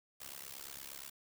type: noise with amplitude modulation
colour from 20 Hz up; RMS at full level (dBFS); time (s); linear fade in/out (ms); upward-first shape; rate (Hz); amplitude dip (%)
white; -44; 0.2-1.1; 10; sine; 68.6; 100
effects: none